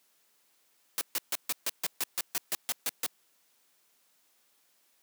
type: noise bursts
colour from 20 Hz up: white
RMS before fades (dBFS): -30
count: 13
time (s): 0.98-3.063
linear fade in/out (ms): 0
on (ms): 31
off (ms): 140
effects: white hiss -69 dBFS RMS until 5.02 s + high-pass 200 Hz 12 dB/octave